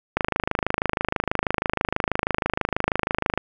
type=click train; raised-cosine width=0.5 ms; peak=-5 dBFS; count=85; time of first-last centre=0.17-3.376 s; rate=26.2 Hz; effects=none